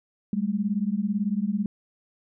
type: beating tone pair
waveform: sine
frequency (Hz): 196 / 214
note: G3 / A3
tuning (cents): 0 / -48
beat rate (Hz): 18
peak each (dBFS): -26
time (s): 0.33-1.66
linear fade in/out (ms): 2
effects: none